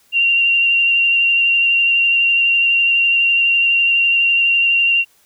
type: tone with vibrato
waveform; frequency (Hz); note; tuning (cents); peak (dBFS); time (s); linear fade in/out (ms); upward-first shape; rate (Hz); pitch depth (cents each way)
sine; 2764; F7; -19; -11; 0.12-5.05; 50; triangle; 12; 20
effects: white hiss -55 dBFS RMS until 5.25 s